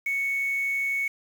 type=tone with quantisation; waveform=sine; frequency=2217 Hz; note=C#7; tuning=in tune; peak=-24 dBFS; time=0.06-1.08 s; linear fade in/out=5 ms; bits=7; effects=none